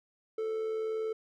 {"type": "tone with amplitude modulation", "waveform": "triangle", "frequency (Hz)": 440.3, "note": "A4", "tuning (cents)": 1, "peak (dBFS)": -27, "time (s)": [0.38, 1.13], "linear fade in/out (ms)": 5, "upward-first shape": "sine", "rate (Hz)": 80.2, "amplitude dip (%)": 40, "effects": []}